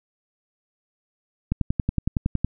click train, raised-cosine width 5 ms, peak -9 dBFS, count 11, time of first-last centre 1.52-2.446 s, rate 10.8 Hz, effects none

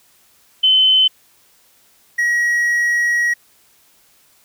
sine / triangle tone pair in turn, 3053 / 1906.1 Hz, G7 / A#6, -46 / +38 cents, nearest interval minor sixth, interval 816 cents, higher first, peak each -9 / -12 dBFS, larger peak first, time 0.63-1.08 / 2.18-3.34 s, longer second, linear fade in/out 10 ms, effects white hiss -54 dBFS RMS until 4.44 s

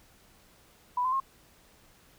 sine tone with pitch steps, 987.8 / 1029.7 / 1073.5 Hz, B5 / C6 / C6, 0 / -28 / +44 cents, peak -25 dBFS, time 0.97-1.201 s, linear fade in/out 5 ms, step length 77 ms, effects pink hiss -60 dBFS RMS until 2.18 s

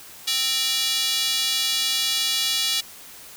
square tone with high-pass filter, 261.6 Hz, C4, in tune, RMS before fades -23 dBFS, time 0.27-2.81 s, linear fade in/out 10 ms, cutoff 3600 Hz, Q 2.3, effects white hiss -43 dBFS RMS until 3.36 s

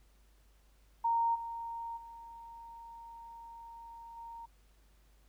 sine tone with level steps, 926 Hz, A#5, 12 cents flat, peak -27 / -38 / -47 / -44 dBFS, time 1.04-4.46 s, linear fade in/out 10 ms, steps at 1.34 / 1.96 / 4.16 s, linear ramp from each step 20 ms, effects added 50 Hz sine -62 dBFS peak until 5.28 s + pink hiss -71 dBFS RMS until 5.28 s

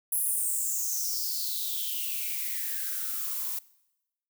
violet noise with high-pass filter sweep, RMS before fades -31 dBFS, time 0.12-3.59 s, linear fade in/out 5 ms, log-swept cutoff 11000 to 930 Hz, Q 6.5, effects noise-tail reverb RT60 0.9 s tail -21 dB re dry

